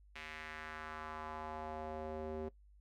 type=tone with band-pass filter sweep; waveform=square; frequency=77.9 Hz; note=D#2; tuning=3 cents sharp; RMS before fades=-45 dBFS; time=0.15-2.49 s; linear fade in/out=10 ms; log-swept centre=2400 to 410 Hz; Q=2; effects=noise-tail reverb RT60 0.1 s tail -18 dB re dry + added 50 Hz sine -60 dBFS peak until 2.8 s